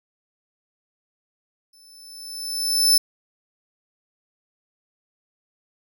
sawtooth tone with exponential growth, 5274 Hz, E8, in tune, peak -9 dBFS, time 1.73-2.98 s, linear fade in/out 5 ms, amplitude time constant 270 ms, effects none

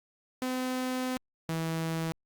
sawtooth tone pair in turn, 255.4 / 162.86 Hz, C4 / E3, -42 / -21 cents, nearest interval minor sixth, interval 779 cents, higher first, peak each -26 / -26 dBFS, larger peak neither, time 0.42-1.17 / 1.49-2.12 s, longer first, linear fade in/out 0 ms, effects Opus 48 kbps

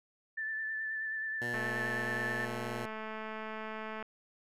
sine tone with vibrato, 1760 Hz, A6, in tune, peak -34 dBFS, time 0.37-2.46 s, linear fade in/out 10 ms, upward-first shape sine, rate 9.4 Hz, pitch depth 21 cents each way
10% pulse tone, 120 Hz, B2, 49 cents flat, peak -30 dBFS, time 1.41-2.86 s, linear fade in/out 10 ms
click train, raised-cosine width 0.5 ms, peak -27 dBFS, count 543, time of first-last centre 1.54-4.026 s, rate 218 Hz
effects resampled to 32000 Hz

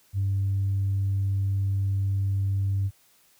sine tone, 98 Hz, G2, in tune, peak -21 dBFS, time 0.13-2.91 s, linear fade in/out 50 ms, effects tanh soft clip ceiling -19 dBFS + white hiss -61 dBFS RMS until 3.39 s

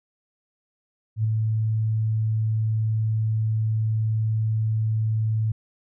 sine tone with ADSR envelope, 109.9 Hz, A2, 2 cents flat, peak -17 dBFS, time 1.16-5.52 s, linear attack 84 ms, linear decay 3 ms, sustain -3 dB, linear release 6 ms, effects none

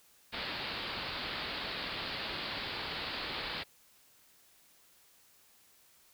white low-pass noise, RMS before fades -39 dBFS, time 0.32-3.64 s, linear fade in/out 20 ms, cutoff 4700 Hz, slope 96 dB/octave, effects white hiss -64 dBFS RMS until 6.13 s

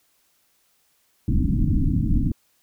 pink low-pass noise, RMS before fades -20 dBFS, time 1.28-2.32 s, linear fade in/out 2 ms, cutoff 310 Hz, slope 96 dB/octave, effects white hiss -65 dBFS RMS until 2.62 s

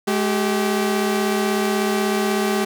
sawtooth tone pair together, 211.8 / 387.3 Hz, G#3 / G4, +34 / -21 cents, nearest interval minor seventh, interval 1045 cents, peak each -17 dBFS, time 0.07-2.65 s, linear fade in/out 10 ms, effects none

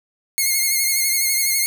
5% pulse tone with vibrato, 2148 Hz, C7, 45 cents sharp, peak -7 dBFS, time 0.38-1.66 s, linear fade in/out 0 ms, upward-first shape sine, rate 12 Hz, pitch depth 42 cents each way, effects none

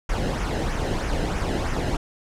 brown noise with flanger, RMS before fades -25 dBFS, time 0.09-1.97 s, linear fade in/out 5 ms, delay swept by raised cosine 0.23 to 0.89 ms, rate 3.1 Hz, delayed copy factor -0.55, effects low-pass 9000 Hz 12 dB/octave

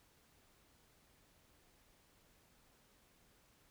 silence, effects pink hiss -70 dBFS RMS until 3.7 s

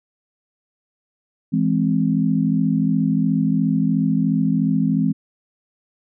sine chord, E augmented, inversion none, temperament equal, 164.81 / 207.7 / 261.6 Hz, E3 / G#3 / B#3, 0 / 0 / 0 cents, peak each -20 / -20 / -20 dBFS, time 1.52-5.13 s, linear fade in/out 20 ms, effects none

